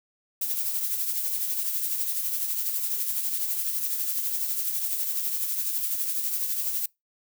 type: noise with tremolo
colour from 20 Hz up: violet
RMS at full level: -26 dBFS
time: 0.41-6.86 s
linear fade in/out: 5 ms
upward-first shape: triangle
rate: 12 Hz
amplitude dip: 50%
effects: noise-tail reverb RT60 0.2 s tail -25 dB re dry